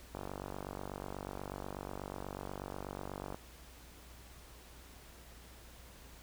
click train, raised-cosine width 1 ms, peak -27 dBFS, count 155, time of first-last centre 0.15-3.345 s, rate 48.2 Hz, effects added 60 Hz sine -56 dBFS peak until 6.22 s + pink hiss -57 dBFS RMS until 6.22 s

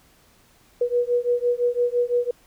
sine beating tone pair, 482.3 / 488.2 Hz, B4 / B4, -41 / -20 cents, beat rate 5.9 Hz, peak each -22 dBFS, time 0.81-2.31 s, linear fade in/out 5 ms, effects pink hiss -57 dBFS RMS until 2.46 s

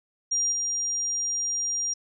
sine tone with level steps, 5700 Hz, F8, 34 cents sharp, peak -22 / -25 dBFS, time 0.31-1.94 s, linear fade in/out 10 ms, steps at 0.52 s, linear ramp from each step 5 ms, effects none

